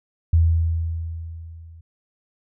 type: tone with level ramp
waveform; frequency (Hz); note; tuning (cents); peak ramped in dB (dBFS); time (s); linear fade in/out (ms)
sine; 82.41; E2; 0; -11 to -41; 0.33-1.81; 5
effects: none